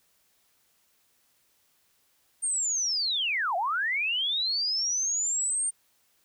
sine linear two-way sweep, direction down then up, 8870 to 659.3 to 8870 Hz, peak -25 dBFS, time 2.42-5.71 s, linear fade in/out 20 ms, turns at 3.56 s, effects white hiss -68 dBFS RMS until 6.24 s

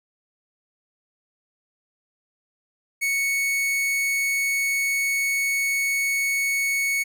45% pulse tone, 2217 Hz, C#7, in tune, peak -21 dBFS, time 3.01-7.04 s, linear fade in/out 20 ms, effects none

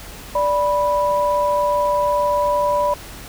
sine tone pair together, 585.6 / 984 Hz, D5 / B5, -5 / -7 cents, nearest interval major sixth, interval 898 cents, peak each -18 dBFS, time 0.35-2.94 s, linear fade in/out 5 ms, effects added 45 Hz sine -39 dBFS peak until 3.28 s + pink hiss -37 dBFS RMS until 3.28 s

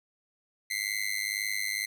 sawtooth tone with amplitude modulation, 2068 Hz, C7, 21 cents flat, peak -22 dBFS, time 0.7-1.86 s, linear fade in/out 10 ms, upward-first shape sine, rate 102 Hz, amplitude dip 100%, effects none

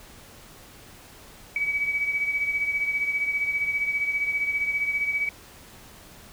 sine beating tone pair, 2276 / 2291 Hz, C#7 / D7, +45 / -44 cents, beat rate 15 Hz, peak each -24 / -31 dBFS, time 1.56-5.29 s, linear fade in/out 2 ms, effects pink hiss -48 dBFS RMS until 6.32 s

